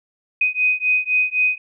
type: beating tone pair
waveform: sine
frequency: 2500 / 2503.9 Hz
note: D#7 / D#7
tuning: +8 / +10 cents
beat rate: 3.9 Hz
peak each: -19 dBFS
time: 0.41-1.58 s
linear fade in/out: 5 ms
effects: none